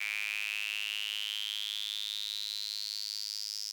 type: tone with high-pass filter sweep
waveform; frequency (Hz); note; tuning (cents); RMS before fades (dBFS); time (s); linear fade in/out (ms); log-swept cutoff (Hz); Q
sawtooth; 105; G#2; +19; -37; 0-3.72; 10; 2300 to 5200; 9.8
effects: none